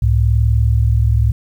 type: tone pair together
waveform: sine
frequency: 68.04 / 108.7 Hz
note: C#2 / A2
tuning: -32 / -21 cents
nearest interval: minor sixth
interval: 811 cents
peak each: -13 dBFS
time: 0.02-1.32 s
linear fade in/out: 5 ms
effects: 8-bit